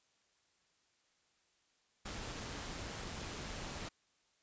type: noise with amplitude modulation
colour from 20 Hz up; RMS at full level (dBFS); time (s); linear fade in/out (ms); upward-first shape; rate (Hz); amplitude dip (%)
pink; -43; 2.05-3.89; 10; sine; 170; 25
effects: white hiss -75 dBFS RMS until 4.42 s + resampled to 16000 Hz